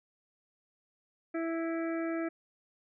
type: harmonic tone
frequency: 329.6 Hz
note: E4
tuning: in tune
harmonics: 1 / 2 / 4 / 5 / 6 / 7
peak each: -32 / -38 / -44 / -46 / -48 / -49 dBFS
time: 1.34-2.29 s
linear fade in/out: 10 ms
effects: none